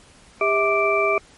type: tone cluster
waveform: sine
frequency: 401.7 / 648 / 1177 / 2339 Hz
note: G4 / E5 / D6 / D7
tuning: +42 / -30 / +3 / -8 cents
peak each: -22 dBFS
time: 0.41-1.18 s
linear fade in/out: 2 ms
effects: pink hiss -50 dBFS RMS until 1.37 s + MP3 48 kbps